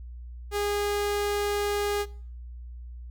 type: tone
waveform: sawtooth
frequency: 410 Hz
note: G#4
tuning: 22 cents flat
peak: -22 dBFS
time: 0.51-2.06 s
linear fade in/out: 50 ms
effects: noise-tail reverb RT60 0.5 s tail -21 dB re dry + added 60 Hz sine -38 dBFS peak until 3.1 s